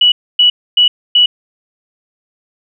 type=tone bursts; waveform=sine; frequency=2942 Hz; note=F#7; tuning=11 cents flat; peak=-5 dBFS; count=4; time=0.01-1.26 s; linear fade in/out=5 ms; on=110 ms; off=270 ms; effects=none